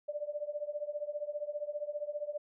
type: tone with tremolo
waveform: sine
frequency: 591 Hz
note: D5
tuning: 11 cents sharp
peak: -31 dBFS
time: 0.08-2.38 s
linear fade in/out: 10 ms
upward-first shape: triangle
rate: 15 Hz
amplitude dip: 95%
effects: none